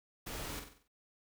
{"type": "noise with echo", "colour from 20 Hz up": "pink", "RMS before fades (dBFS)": -43, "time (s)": [0.26, 0.6], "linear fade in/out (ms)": 10, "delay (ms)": 47, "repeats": 6, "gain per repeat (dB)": -6, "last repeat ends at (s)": 0.882, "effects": []}